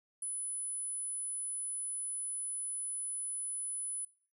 sine tone, 10000 Hz, D#9, 8 cents sharp, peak -34 dBFS, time 0.22-4.05 s, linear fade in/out 5 ms, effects noise-tail reverb RT60 0.4 s tail -17 dB re dry + tanh soft clip ceiling -31 dBFS

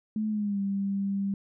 sine tone with pitch glide, 215.5 to 197.61 Hz, A3 to G3, -36 to +14 cents, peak -26 dBFS, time 0.16-1.34 s, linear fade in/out 2 ms, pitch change -150 cents, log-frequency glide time 0.29-0.6 s, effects none

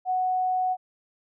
sine tone, 740 Hz, F#5, in tune, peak -22 dBFS, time 0.05-0.77 s, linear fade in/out 50 ms, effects none

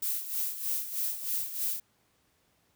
violet noise with tremolo, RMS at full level -30 dBFS, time 0.02-1.8 s, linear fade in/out 5 ms, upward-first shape sine, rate 3.2 Hz, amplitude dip 70%, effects pink hiss -70 dBFS RMS until 2.75 s + high-pass 60 Hz 12 dB/octave

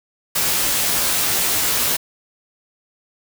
white noise with comb filter, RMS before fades -19 dBFS, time 0.35-1.97 s, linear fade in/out 10 ms, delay 15 ms, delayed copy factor -0.6, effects none

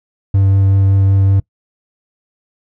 triangle tone with vibrato, 97.5 Hz, G2, 9 cents flat, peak -6 dBFS, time 0.34-1.4 s, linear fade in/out 5 ms, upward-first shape triangle, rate 5.3 Hz, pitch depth 10 cents each way, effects noise-tail reverb RT60 0.1 s tail -23 dB re dry

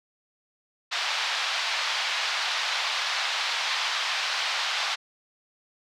white band-pass noise, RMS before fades -28 dBFS, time 0.91-4.96 s, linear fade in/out 20 ms, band 740 to 4500 Hz, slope 24 dB/octave, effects none

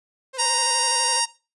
sawtooth tone with vibrato, 513 Hz, C5, 34 cents flat, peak -29 dBFS, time 0.33-1.21 s, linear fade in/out 20 ms, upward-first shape square, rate 12 Hz, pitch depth 50 cents each way
harmonic tone, 932.3 Hz, A#5, in tune, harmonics 1 / 2 / 3 / 4 / 5 / 6 / 7 / 8 / 9 / 10, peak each -25 / -33 / -29 / -34 / -27 / -26 / -33 / -36 / -31 / -26 dBFS, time 0.38-1.26 s, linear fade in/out 20 ms
effects noise-tail reverb RT60 0.3 s tail -18 dB re dry + resampled to 24000 Hz

